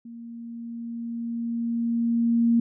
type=tone with level ramp; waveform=sine; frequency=233.1 Hz; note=A#3; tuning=in tune; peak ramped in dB=-38 to -16 dBFS; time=0.05-2.6 s; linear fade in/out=5 ms; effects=none